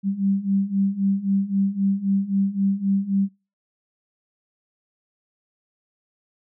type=beating tone pair; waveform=sine; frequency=194.2 / 198 Hz; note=G3 / G3; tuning=-16 / +18 cents; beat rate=3.8 Hz; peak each=-24 / -21 dBFS; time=0.03-3.29 s; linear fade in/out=50 ms; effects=noise-tail reverb RT60 0.3 s tail -24 dB re dry